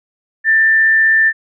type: tone with frequency modulation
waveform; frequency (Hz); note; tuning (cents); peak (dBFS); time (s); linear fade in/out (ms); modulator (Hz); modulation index
sine; 1780; A6; +20; -8; 0.44-1.33; 50; 95.5; 0.31
effects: none